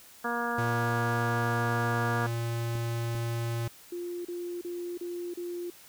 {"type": "harmonic tone", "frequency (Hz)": 237, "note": "A#3", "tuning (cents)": 29, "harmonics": [1, 2, 3, 4, 5, 6, 7], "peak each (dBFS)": [-36, -36, -36, -36, -36, -36, -36], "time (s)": [0.24, 2.27], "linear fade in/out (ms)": 10}
{"type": "tone", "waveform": "square", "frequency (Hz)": 116.54, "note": "A#2", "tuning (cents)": 0, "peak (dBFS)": -30, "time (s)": [0.58, 3.68], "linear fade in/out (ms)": 5}
{"type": "clicks", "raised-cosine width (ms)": 3, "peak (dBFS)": -29, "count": 2, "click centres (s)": [2.754, 3.151]}
{"type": "tone bursts", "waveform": "sine", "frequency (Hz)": 350, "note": "F4", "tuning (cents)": 4, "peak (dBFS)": -33, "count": 5, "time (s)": [3.92, 5.702], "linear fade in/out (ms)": 5, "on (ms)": 330, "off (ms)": 33}
{"effects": ["white hiss -53 dBFS RMS until 5.88 s"]}